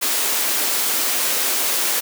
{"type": "high-pass noise", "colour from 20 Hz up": "white", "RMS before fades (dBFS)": -20, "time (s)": [0.01, 2.01], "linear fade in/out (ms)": 20, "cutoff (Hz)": 250, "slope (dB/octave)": 24, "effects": []}